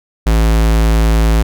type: tone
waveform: square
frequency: 55 Hz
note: A1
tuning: in tune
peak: -9 dBFS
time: 0.26-1.43 s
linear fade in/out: 10 ms
effects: none